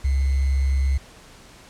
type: tone with sample-and-hold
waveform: sine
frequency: 67.6 Hz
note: C#2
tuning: 43 cents flat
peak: -17 dBFS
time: 0.04-0.98 s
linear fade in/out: 10 ms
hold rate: 2100 Hz
effects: pink hiss -47 dBFS RMS until 1.69 s + low-pass 9000 Hz 12 dB/octave